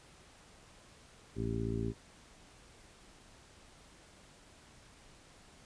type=harmonic tone; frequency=56.3 Hz; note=A1; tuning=40 cents sharp; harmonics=1 / 2 / 3 / 4 / 5 / 6 / 7; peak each=-41 / -37 / -43 / -40 / -43 / -44 / -40 dBFS; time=1.35-1.94 s; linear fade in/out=50 ms; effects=pink hiss -59 dBFS RMS until 5.65 s + resampled to 22050 Hz